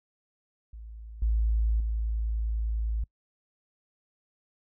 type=tone with level steps; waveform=sine; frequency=55 Hz; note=A1; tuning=in tune; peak=-40 / -22 / -26 dBFS; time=0.73-3.04 s; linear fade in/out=5 ms; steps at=1.22 / 1.8 s; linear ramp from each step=2 ms; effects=noise-tail reverb RT60 0.1 s tail -25 dB re dry